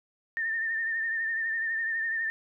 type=tone with vibrato; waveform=sine; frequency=1809 Hz; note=A6; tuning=48 cents sharp; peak=-27 dBFS; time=0.37-2.3 s; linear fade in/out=0 ms; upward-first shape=triangle; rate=12 Hz; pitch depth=52 cents each way; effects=none